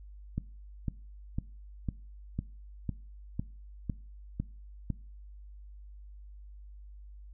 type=click train; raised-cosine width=5 ms; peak=-19 dBFS; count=10; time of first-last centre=0.38-4.903 s; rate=1.99 Hz; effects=noise-tail reverb RT60 0.4 s tail -21 dB re dry + added 50 Hz sine -46 dBFS peak until 7.33 s